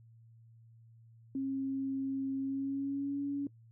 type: tone with pitch glide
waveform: sine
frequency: 269.7 to 282.3 Hz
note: C#4 to C#4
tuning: -47 to +32 cents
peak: -32 dBFS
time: 1.35-3.47 s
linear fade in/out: 2 ms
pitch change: +79 cents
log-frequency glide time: 2.4-3.21 s
effects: noise-tail reverb RT60 0.1 s tail -21 dB re dry + added 114 Hz sine -56 dBFS peak until 3.71 s